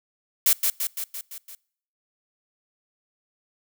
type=noise with echo; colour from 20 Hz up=blue; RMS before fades=-18 dBFS; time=0.46-0.53 s; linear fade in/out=2 ms; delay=170 ms; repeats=6; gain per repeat=-4 dB; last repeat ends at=1.55 s; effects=noise-tail reverb RT60 0.6 s tail -25 dB re dry